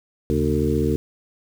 harmonic tone with a mistuned harmonic, 75 Hz, D2, 37 cents sharp, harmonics 1 / 2 / 3 / 4 / 5 / 6, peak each -25 / -25 / -25 / -25 / -25 / -25 dBFS, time 0.3-0.96 s, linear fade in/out 0 ms, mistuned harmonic 2, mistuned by -150 cents, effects 7-bit

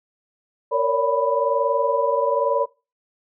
sine tone cluster, 461.1 / 557 / 578 / 990 Hz, A#4 / C#5 / D5 / B5, -19 / +8 / -28 / +4 cents, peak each -23 dBFS, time 0.71-2.66 s, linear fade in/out 20 ms, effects noise-tail reverb RT60 0.3 s tail -22 dB re dry

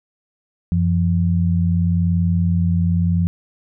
sine tone pair together, 90.9 / 171.75 Hz, F#2 / F3, -30 / -29 cents, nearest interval major seventh, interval 1101 cents, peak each -17 dBFS, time 0.72-3.27 s, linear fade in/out 0 ms, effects none

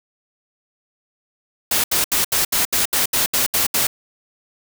white noise bursts, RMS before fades -18 dBFS, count 11, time 1.71-3.87 s, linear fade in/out 5 ms, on 130 ms, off 73 ms, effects none

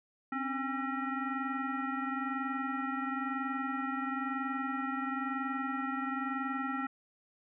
sine tone with frequency modulation, 807 Hz, G#5, 50 cents flat, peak -32 dBFS, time 0.32-6.87 s, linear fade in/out 5 ms, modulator 545 Hz, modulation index 1.8, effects none

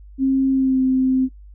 sine tone with pitch glide, 267.3 to 260.4 Hz, C4 to C4, +37 to -8 cents, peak -14 dBFS, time 0.18-1.29 s, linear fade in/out 50 ms, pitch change -45 cents, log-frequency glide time 0.51-0.81 s, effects noise-tail reverb RT60 0.1 s tail -18 dB re dry + added 50 Hz sine -39 dBFS peak until 1.54 s

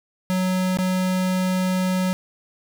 square tone with dropouts, 185 Hz, F#3, in tune, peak -20 dBFS, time 0.3-2.13 s, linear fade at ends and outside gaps 0 ms, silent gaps 0.771-0.787 s, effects none

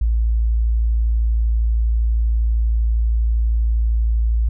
sine tone, 56.3 Hz, A1, 40 cents sharp, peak -14 dBFS, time 0.01-4.49 s, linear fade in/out 5 ms, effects none

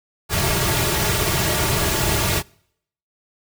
pink noise with comb filter, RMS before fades -20 dBFS, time 0.29-2.43 s, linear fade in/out 50 ms, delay 3.9 ms, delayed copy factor -0.8, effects noise-tail reverb RT60 0.7 s tail -26 dB re dry

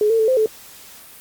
sine tone with pitch steps, 422.1 / 452.2 / 439.7 / 518 / 435.6 Hz, G#4 / A4 / A4 / C5 / A4, +28 / +47 / -1 / -17 / -17 cents, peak -13 dBFS, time 0.01-0.46 s, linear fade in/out 2 ms, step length 90 ms, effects white hiss -42 dBFS RMS until 1.2 s + Opus 48 kbps

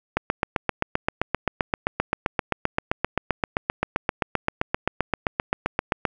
click train, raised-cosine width 0.5 ms, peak -5 dBFS, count 46, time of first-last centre 0.17-6.052 s, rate 7.65 Hz, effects none

